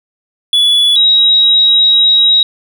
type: tone pair in turn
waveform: triangle / sine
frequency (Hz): 3417 / 3824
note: G#7 / A#7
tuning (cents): +49 / +43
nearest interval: major second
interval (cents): 194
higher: second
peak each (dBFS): -5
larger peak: neither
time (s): 0.53-0.96 / 0.96-2.43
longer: second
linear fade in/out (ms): 2
effects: none